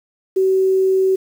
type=tone with quantisation; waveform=sine; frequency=380 Hz; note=F#4; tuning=46 cents sharp; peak=-12 dBFS; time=0.36-1.16 s; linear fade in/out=10 ms; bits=7; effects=none